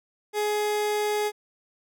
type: tone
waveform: 30% pulse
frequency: 419.3 Hz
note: G#4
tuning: 17 cents sharp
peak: -21 dBFS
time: 0.33-1.32 s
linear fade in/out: 50 ms
effects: none